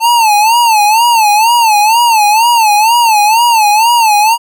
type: tone with vibrato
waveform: square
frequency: 889 Hz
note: A5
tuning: 18 cents sharp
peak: -6 dBFS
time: 0-4.38 s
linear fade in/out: 50 ms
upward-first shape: sine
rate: 2.1 Hz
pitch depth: 130 cents each way
effects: none